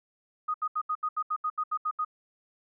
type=tone bursts; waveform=sine; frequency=1244.5 Hz; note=D#6; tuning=in tune; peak=-26 dBFS; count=12; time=0.48-2.049 s; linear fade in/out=10 ms; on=62 ms; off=75 ms; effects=none